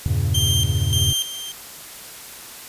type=chord; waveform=triangle; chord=E diminished seventh; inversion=none; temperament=equal; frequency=82.41 / 98 / 116.54 / 138.59 Hz; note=E2 / G2 / Bb2 / Db3; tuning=0 / 0 / 0 / 0 cents; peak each=-21 / -20 / -23 / -23 dBFS; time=0.06-1.13 s; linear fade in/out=0 ms
type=tone with tremolo; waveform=sawtooth; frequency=3158 Hz; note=G7; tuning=12 cents sharp; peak=-16 dBFS; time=0.34-1.52 s; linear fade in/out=10 ms; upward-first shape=square; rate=1.7 Hz; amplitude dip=70%
effects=white hiss -38 dBFS RMS until 2.68 s + resampled to 32000 Hz